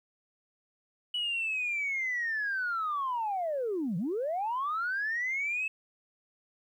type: linear two-way sweep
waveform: sine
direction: down then up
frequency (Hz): 2960 to 155.56 to 2625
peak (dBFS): -28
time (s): 1.14-5.68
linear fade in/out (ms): 5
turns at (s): 3.97
effects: tanh soft clip ceiling -25 dBFS + 11-bit